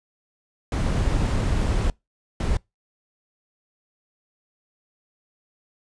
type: noise bursts at uneven times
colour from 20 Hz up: brown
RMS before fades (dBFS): -22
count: 2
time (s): 0.72-1.9 / 2.4-2.57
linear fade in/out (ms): 2
effects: noise-tail reverb RT60 0.2 s tail -25 dB re dry + resampled to 22050 Hz